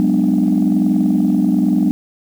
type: chord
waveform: sine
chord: G# half-diminished seventh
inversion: third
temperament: just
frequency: 186.89 / 207.7 / 249.2 / 299 Hz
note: F#3 / G#3 / B3 / D4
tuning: +18 / 0 / +16 / +31 cents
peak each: -16 dBFS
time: 0-1.91 s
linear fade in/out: 0 ms
effects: tanh soft clip ceiling -6 dBFS + 7-bit